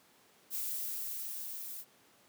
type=noise with level ramp; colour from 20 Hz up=violet; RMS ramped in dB=-36 to -44 dBFS; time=0.5-1.85 s; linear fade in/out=50 ms; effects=pink hiss -64 dBFS RMS until 2.28 s + high-pass 200 Hz 12 dB/octave